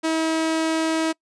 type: tone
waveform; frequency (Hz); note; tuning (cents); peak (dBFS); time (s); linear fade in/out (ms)
sawtooth; 321.3; E4; -44; -16; 0.03-1.13; 20
effects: noise-tail reverb RT60 0.1 s tail -25 dB re dry + resampled to 22050 Hz